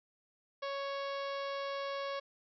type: harmonic tone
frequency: 555 Hz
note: C#5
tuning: 2 cents sharp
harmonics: 1 / 2 / 3 / 4 / 5 / 6 / 7 / 8 / 9 / 10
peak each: -38 / -41 / -48 / -50 / -53 / -51 / -54 / -54 / -58 / -57 dBFS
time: 0.62-2.2 s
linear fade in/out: 10 ms
effects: none